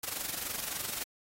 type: noise with amplitude modulation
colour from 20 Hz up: white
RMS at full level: -34 dBFS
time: 0.03-1.04 s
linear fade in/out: 5 ms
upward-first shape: sine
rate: 23.5 Hz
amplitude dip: 70%
effects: AAC 48 kbps